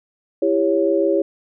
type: chord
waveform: sine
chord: C# diminished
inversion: first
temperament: just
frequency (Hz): 332.6 / 399.1 / 554.4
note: E4 / G4 / C#5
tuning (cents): +16 / +31 / 0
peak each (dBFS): -19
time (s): 0.42-1.22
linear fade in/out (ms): 5
effects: none